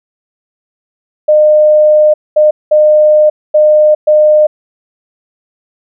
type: tone bursts at uneven times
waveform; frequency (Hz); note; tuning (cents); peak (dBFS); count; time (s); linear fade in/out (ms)
sine; 608; D#5; -40; -3; 5; 1.28-2.14 / 2.36-2.51 / 2.71-3.3 / 3.54-3.95 / 4.07-4.47; 10
effects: none